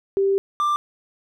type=tone pair in turn; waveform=sine / triangle; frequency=392 / 1184.2 Hz; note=G4 / D6; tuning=0 / +14 cents; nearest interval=octave + perfect fifth; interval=1914 cents; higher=second; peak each=-16 dBFS; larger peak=neither; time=0.17-0.38 / 0.6-0.76 s; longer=first; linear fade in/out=0 ms; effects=none